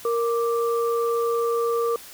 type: tone pair together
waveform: sine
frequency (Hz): 466.2 / 1174.8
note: A#4 / D6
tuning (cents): 0 / 0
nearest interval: octave + major third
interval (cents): 1600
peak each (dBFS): -21 / -27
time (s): 0.05-1.96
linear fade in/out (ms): 2
effects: white hiss -43 dBFS RMS until 2.13 s